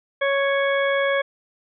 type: harmonic tone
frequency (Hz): 554.4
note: C#5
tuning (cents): 0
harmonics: 1 / 2 / 3 / 4 / 6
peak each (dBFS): -20 / -28 / -25 / -28 / -34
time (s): 0.21-1.22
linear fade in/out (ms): 10
effects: none